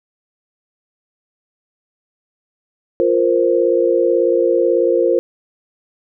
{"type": "chord", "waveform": "sine", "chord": "F suspended fourth", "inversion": "none", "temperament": "just", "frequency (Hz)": [349.2, 465.6, 523.8], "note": ["F4", "Bb4", "C5"], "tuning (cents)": [0, -2, 2], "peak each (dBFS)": -16, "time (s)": [3, 5.19], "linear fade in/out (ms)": 0, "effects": []}